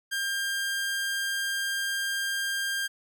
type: tone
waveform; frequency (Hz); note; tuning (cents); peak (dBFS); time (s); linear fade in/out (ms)
sawtooth; 1599; G6; +34; -24; 0.11-2.88; 20
effects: none